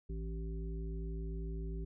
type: harmonic tone with a mistuned harmonic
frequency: 55 Hz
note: A1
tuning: in tune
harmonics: 1 / 3 / 5 / 7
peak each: -38 / -45 / -53 / -49 dBFS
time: 0.09-1.85 s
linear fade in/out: 10 ms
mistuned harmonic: 3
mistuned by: -29 cents
effects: none